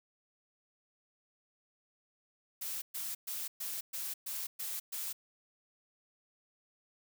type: noise bursts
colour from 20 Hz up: blue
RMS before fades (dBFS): -39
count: 8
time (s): 2.61-5.13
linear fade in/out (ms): 10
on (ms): 210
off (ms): 120
effects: none